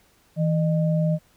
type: tone pair together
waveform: sine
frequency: 162.33 / 609 Hz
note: E3 / D#5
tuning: -26 / -37 cents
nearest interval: octave + major seventh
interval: 2289 cents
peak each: -19 / -27 dBFS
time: 0.36-1.19 s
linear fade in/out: 50 ms
effects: pink hiss -60 dBFS RMS until 1.36 s